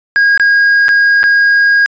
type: tone with dropouts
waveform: triangle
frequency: 1634 Hz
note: G#6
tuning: 29 cents flat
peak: -4 dBFS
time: 0.16-1.86 s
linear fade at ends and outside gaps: 0 ms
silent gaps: 0.376-0.398 / 0.883-0.89 / 1.231-1.239 s
effects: resampled to 16000 Hz